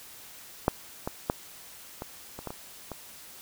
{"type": "clicks", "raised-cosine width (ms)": 1, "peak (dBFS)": [-7, -16, -10, -21, -24, -20, -23, -22], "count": 8, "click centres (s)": [0.681, 1.075, 1.299, 2.021, 2.39, 2.473, 2.505, 2.917], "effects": ["white hiss -48 dBFS RMS until 3.41 s"]}